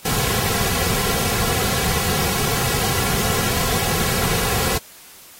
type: noise with comb filter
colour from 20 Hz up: pink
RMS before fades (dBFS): -21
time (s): 0.05-4.78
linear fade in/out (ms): 5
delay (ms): 3.3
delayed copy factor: -0.7
effects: white hiss -44 dBFS RMS until 5.39 s + AAC 48 kbps